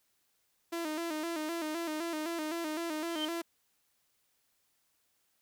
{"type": "tone with vibrato", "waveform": "sawtooth", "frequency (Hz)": 322.2, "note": "E4", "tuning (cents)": -39, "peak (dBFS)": -30, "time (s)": [0.72, 3.42], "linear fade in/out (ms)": 10, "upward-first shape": "square", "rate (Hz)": 3.9, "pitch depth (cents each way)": 79}
{"type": "tone with exponential growth", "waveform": "sine", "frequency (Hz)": 3113, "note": "G7", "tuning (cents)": -13, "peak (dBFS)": -30, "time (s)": [3.03, 3.25], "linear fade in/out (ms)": 2, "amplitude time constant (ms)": 47}
{"effects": ["white hiss -75 dBFS RMS until 5.41 s"]}